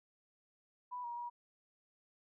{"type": "tone with pitch steps", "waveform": "sine", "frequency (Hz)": [988, 950, 959], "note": ["B5", "A#5", "A#5"], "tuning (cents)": [0, 33, 49], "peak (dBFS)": -40, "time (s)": [0.91, 1.3], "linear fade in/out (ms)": 20, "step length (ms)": 130, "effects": []}